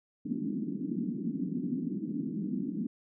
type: band-pass noise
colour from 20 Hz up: white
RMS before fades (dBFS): -34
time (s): 0.25-2.87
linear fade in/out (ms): 5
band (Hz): 170 to 300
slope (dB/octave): 48
effects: none